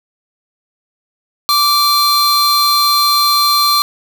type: tone pair together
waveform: 45% pulse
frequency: 1166 / 4155 Hz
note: D6 / C8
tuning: -13 / -13 cents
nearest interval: octave + minor seventh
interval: 2200 cents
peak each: -12 dBFS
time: 1.49-3.82 s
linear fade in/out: 0 ms
effects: 8-bit